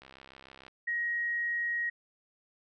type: click train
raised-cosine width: 0.3 ms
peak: -34 dBFS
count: 45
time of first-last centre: 0.02-0.681 s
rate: 66.6 Hz
type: tone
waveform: sine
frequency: 1889 Hz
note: A#6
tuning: 22 cents sharp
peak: -29 dBFS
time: 0.87-1.9 s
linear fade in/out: 10 ms
effects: none